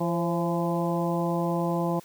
harmonic tone with a mistuned harmonic, 170 Hz, F3, 46 cents flat, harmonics 1 / 2 / 3 / 4 / 5 / 6, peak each -27 / -30 / -32 / -33 / -34 / -35 dBFS, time 0-2 s, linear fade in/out 10 ms, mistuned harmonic 3, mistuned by +54 cents, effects white hiss -53 dBFS RMS until 2.04 s

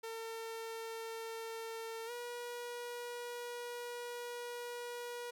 sawtooth tone with pitch glide, 452.4 to 482.1 Hz, A4 to B4, +48 to -42 cents, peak -38 dBFS, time 0.03-5.31 s, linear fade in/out 10 ms, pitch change +110 cents, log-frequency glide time 2.06-2.11 s, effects none

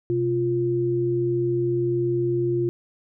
sine tone pair together, 127.81 / 349.2 Hz, C3 / F4, -40 / 0 cents, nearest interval octave + perfect fourth, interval 1740 cents, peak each -26 / -21 dBFS, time 0.1-2.69 s, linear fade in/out 0 ms, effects none

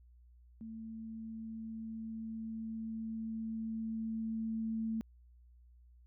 sine tone with level ramp, 223.1 Hz, A3, 24 cents sharp, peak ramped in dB -43 to -33 dBFS, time 0.61-5.01 s, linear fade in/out 0 ms, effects added 60 Hz sine -58 dBFS peak until 6.06 s

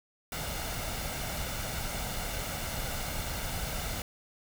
pink noise with comb filter, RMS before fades -35 dBFS, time 0.32-4.02 s, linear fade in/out 2 ms, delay 1.4 ms, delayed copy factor +0.5, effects none

